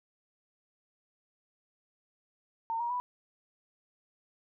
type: tone with pitch steps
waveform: sine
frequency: 910 / 947.5 / 986.6 Hz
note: A#5 / A#5 / B5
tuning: -42 / +28 / -2 cents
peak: -30 dBFS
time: 2.7-3 s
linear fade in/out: 0 ms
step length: 100 ms
effects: none